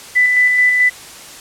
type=tone with tremolo; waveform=sine; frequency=1992 Hz; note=B6; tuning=14 cents sharp; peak=-8 dBFS; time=0.15-0.9 s; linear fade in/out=20 ms; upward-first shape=square; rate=4.6 Hz; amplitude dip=30%; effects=white hiss -35 dBFS RMS until 1.4 s + low-pass 10000 Hz 12 dB/octave